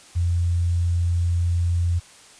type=tone with quantisation; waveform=sine; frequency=86.5 Hz; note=F2; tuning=16 cents flat; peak=-18 dBFS; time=0.15-2 s; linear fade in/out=20 ms; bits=8; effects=white hiss -48 dBFS RMS until 2.39 s + resampled to 22050 Hz